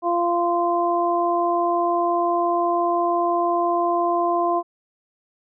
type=harmonic tone; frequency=345.8 Hz; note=F4; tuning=17 cents flat; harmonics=1 / 2 / 3; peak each=-23 / -21 / -23 dBFS; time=0.02-4.63 s; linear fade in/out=50 ms; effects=none